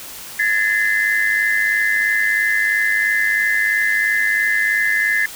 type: tone cluster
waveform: sine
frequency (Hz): 1684 / 1787 / 2055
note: G#6 / A6 / C7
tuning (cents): +24 / +26 / -32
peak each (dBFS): -19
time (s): 0.39-5.26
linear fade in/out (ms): 5
effects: white hiss -34 dBFS RMS until 5.35 s